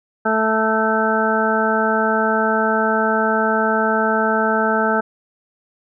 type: harmonic tone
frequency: 220 Hz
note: A3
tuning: in tune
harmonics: 1 / 2 / 3 / 4 / 6 / 7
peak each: -22 / -22 / -22 / -22 / -22 / -22 dBFS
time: 0.25-5.01 s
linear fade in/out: 10 ms
effects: none